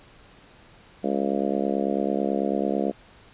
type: harmonic tone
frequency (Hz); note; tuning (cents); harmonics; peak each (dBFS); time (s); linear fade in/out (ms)
69.1; C#2; -5; 3 / 4 / 5 / 6 / 7 / 8 / 9 / 10; -28 / -29 / -30 / -31 / -31 / -32 / -33 / -33; 1.03-2.92; 20
effects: pink hiss -52 dBFS RMS until 3.33 s + resampled to 8000 Hz